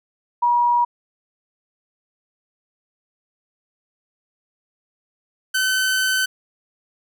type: tone pair in turn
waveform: sine / sawtooth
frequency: 960 / 1523.9 Hz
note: B5 / G6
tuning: -49 / -49 cents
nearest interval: minor sixth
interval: 800 cents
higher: second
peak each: -14 dBFS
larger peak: neither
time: 0.42-0.85 / 5.54-6.26 s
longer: second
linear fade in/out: 10 ms
effects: none